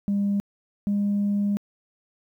sine tone pair in turn, 201.2 / 203.2 Hz, G3 / G#3, +45 / -38 cents, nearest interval unison, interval 17 cents, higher second, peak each -19 dBFS, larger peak neither, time 0.08-0.4 / 0.87-1.57 s, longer second, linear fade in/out 0 ms, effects tanh soft clip ceiling -18 dBFS + 10-bit

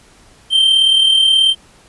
triangle tone with amplitude modulation, 3136 Hz, G7, in tune, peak -5 dBFS, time 0.5-1.55 s, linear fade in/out 50 ms, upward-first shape sine, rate 38.5 Hz, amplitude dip 45%, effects pink hiss -47 dBFS RMS until 1.88 s + resampled to 24000 Hz

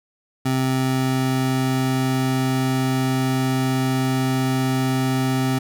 square tone pair together, 130.81 / 261.6 Hz, C3 / C4, 0 / 0 cents, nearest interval octave, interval 1200 cents, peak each -22 dBFS, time 0.45-5.59 s, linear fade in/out 10 ms, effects none

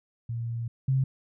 sine tone pair in turn, 116.54 / 132.87 Hz, A#2 / C3, 0 / +27 cents, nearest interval major second, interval 227 cents, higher second, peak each -29 / -21 dBFS, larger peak second, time 0.29-0.68 / 0.88-1.04 s, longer first, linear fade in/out 5 ms, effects none

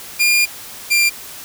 sawtooth tone pair in turn, 2411 / 2382 Hz, D7 / D7, +45 / +24 cents, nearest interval unison, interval 21 cents, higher first, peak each -8 dBFS, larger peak neither, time 0.19-0.46 / 0.9-1.1 s, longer first, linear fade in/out 20 ms, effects white hiss -34 dBFS RMS until 1.44 s

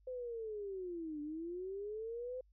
sine linear two-way sweep, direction down then up, 516 to 292 to 516 Hz, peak -40 dBFS, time 0.07-2.41 s, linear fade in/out 5 ms, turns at 1.21 s, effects added 50 Hz sine -65 dBFS peak until 2.52 s

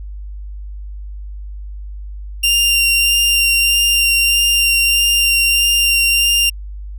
sawtooth tone with vibrato, 2780 Hz, F7, 9 cents flat, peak -8 dBFS, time 2.43-6.5 s, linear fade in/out 10 ms, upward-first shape sine, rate 1.6 Hz, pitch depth 12 cents each way, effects added 50 Hz sine -26 dBFS peak until 6.98 s

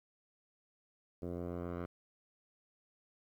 10% pulse tone with low-pass filter sweep, 87.31 Hz, F2, in tune, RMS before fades -41 dBFS, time 1.22-1.86 s, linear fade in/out 5 ms, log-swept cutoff 510 to 1400 Hz, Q 1.1, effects 11-bit

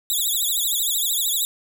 5% pulse tone with vibrato, 3622 Hz, A7, 49 cents sharp, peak -13 dBFS, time 0.1-1.45 s, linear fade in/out 0 ms, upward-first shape sine, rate 13 Hz, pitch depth 150 cents each way, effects none

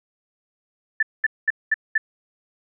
sine tone bursts, 1760 Hz, A6, in tune, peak -15 dBFS, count 5, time 1-1.98 s, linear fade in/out 5 ms, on 28 ms, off 210 ms, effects none

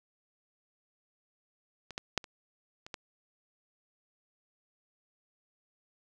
clicks, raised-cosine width 0.2 ms, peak -26 / -18 / -10 / -29 / -28 / -21 dBFS, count 6, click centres 1.907 / 1.979 / 2.177 / 2.242 / 2.865 / 2.942 s, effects none

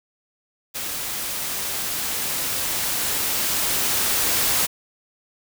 white noise with level ramp, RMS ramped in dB -29 to -20 dBFS, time 0.74-4.67 s, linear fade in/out 20 ms, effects none

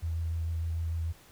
sine tone with vibrato, 82.3 Hz, E2, 2 cents flat, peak -29 dBFS, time 0.02-1.13 s, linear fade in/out 20 ms, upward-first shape square, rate 6.7 Hz, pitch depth 12 cents each way, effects pink hiss -57 dBFS RMS until 1.31 s

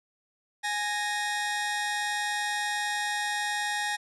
sawtooth tone pair together, 830.6 / 1858.7 Hz, G#5 / A#6, 0 / -6 cents, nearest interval octave + major second, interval 1394 cents, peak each -27 dBFS, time 0.63-3.97 s, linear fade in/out 20 ms, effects resampled to 24000 Hz

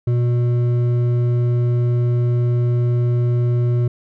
triangle tone with hard clipping, 121 Hz, B2, 35 cents flat, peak -16 dBFS, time 0.07-3.88 s, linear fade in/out 5 ms, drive 11 dB, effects none

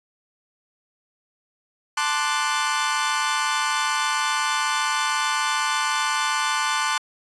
sawtooth chord, D dominant seventh, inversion second, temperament equal, 880 / 1046.5 / 1174.7 / 1480 Hz, A5 / C6 / D6 / F#6, 0 / 0 / 0 / 0 cents, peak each -23 dBFS, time 1.97-6.98 s, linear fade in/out 5 ms, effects resampled to 22050 Hz

